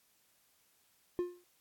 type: tone with exponential decay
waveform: triangle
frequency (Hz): 354.6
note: F4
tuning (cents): +26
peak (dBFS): -26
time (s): 1.19-1.44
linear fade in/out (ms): 0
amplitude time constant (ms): 54
effects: white hiss -71 dBFS RMS until 1.6 s + AAC 64 kbps